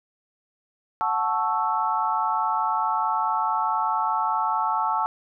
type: chord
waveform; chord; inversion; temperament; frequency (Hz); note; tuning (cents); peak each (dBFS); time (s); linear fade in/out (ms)
sine; F# minor seventh; none; equal with one note detuned; 735.3 / 880 / 1108.7 / 1318.5; F#5 / A5 / C#6 / E6; -11 / 0 / 0 / 0; -30 / -24 / -28 / -27; 1.01-5.06; 0
effects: none